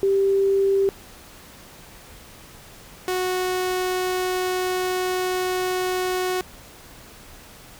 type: tone pair in turn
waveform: sine / sawtooth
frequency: 392 / 367.7 Hz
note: G4 / F#4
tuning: 0 / -11 cents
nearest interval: minor second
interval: 111 cents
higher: first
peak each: -16 / -18 dBFS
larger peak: first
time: 0.03-0.89 / 3.08-6.41 s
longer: second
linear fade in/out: 0 ms
effects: pink hiss -45 dBFS RMS until 7.79 s